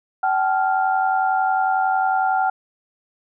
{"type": "tone cluster", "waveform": "sine", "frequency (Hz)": [763, 854, 1395], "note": ["G5", "G#5", "F6"], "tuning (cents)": [-47, 48, -2], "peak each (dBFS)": [-18, -24, -24], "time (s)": [0.23, 2.5], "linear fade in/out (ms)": 5, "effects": []}